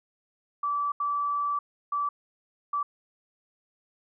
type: tone bursts at uneven times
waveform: sine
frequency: 1157 Hz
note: D6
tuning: 26 cents flat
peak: -25 dBFS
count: 4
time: 0.63-0.92 / 1-1.59 / 1.92-2.09 / 2.73-2.83 s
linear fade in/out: 5 ms
effects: none